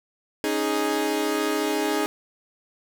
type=chord; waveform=sawtooth; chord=C# suspended second; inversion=none; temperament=equal; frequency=277.2 / 311.1 / 415.3 Hz; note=C#4 / D#4 / G#4; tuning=0 / 0 / 0 cents; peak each=-26 / -22 / -22 dBFS; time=0.44-2.06 s; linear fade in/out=0 ms; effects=none